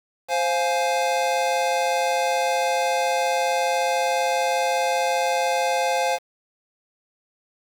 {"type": "chord", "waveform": "square", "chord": "F minor", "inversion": "second", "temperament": "just", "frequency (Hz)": [523.8, 698.5, 838.1], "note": ["C5", "F5", "Ab5"], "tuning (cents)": [2, 0, 16], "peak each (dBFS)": -25, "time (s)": [0.28, 6.19], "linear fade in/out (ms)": 50, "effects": ["low-pass 9000 Hz 12 dB/octave", "7-bit"]}